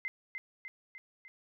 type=tone with echo; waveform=sine; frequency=2071 Hz; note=C7; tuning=18 cents flat; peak=-33 dBFS; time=0.05-0.08 s; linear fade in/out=0 ms; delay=300 ms; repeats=4; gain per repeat=-4 dB; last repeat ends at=1.28 s; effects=none